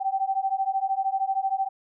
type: beating tone pair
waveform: sine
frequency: 768 / 781 Hz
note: G5 / G5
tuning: -36 / -7 cents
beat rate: 13 Hz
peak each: -26 dBFS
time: 0-1.69 s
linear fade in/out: 20 ms
effects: none